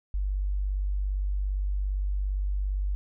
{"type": "tone", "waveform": "sine", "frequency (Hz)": 48.74, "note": "G1", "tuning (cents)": -9, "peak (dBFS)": -25, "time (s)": [0.14, 2.95], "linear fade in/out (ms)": 0, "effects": []}